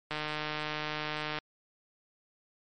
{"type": "click train", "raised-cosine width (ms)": 0.3, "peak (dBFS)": -18, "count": 195, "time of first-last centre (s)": [0.11, 1.386], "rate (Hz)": 152, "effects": ["MP3 48 kbps"]}